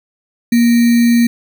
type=tone with sample-and-hold; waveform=sine; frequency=236 Hz; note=A#3; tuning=22 cents sharp; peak=-7 dBFS; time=0.52-1.27 s; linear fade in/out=5 ms; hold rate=2100 Hz; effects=none